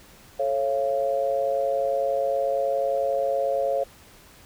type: tone cluster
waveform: sine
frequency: 438 / 549 / 686 Hz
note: A4 / C#5 / F5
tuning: -8 / -17 / -31 cents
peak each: -31 / -23 / -27 dBFS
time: 0.39-3.84 s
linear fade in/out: 10 ms
effects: pink hiss -51 dBFS RMS until 4.45 s